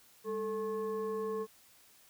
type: tone with frequency modulation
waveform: sine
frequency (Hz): 440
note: A4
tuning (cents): 0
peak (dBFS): -33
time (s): 0.24-1.47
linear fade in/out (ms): 50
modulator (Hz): 641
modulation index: 0.67
effects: white hiss -62 dBFS RMS until 2.09 s